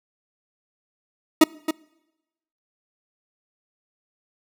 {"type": "tone with echo", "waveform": "40% pulse", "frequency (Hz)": 315.7, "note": "D#4", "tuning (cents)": 25, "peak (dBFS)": -8, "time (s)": [1.41, 1.44], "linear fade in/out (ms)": 5, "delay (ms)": 270, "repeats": 1, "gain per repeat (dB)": -11, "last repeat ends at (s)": 1.71, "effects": ["noise-tail reverb RT60 1.0 s tail -25 dB re dry"]}